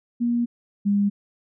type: tone pair in turn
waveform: sine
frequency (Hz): 238 / 202.3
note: A#3 / G#3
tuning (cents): +36 / -45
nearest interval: minor third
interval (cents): 281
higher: first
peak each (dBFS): -19 / -17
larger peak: second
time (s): 0.2-0.46 / 0.85-1.1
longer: first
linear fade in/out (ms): 20
effects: none